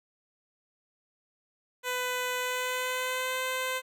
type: tone with pitch glide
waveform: 10% pulse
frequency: 500 to 515.2 Hz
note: B4 to C5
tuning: +21 to -27 cents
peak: -21 dBFS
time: 1.83-3.82 s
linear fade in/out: 50 ms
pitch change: +52 cents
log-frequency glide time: 2.38-3.4 s
effects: none